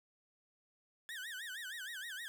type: tone with vibrato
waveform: 30% pulse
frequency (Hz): 1683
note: G#6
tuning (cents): +23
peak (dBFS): -40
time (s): 1.09-2.28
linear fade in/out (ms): 0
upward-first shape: sine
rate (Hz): 6.4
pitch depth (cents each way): 220
effects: none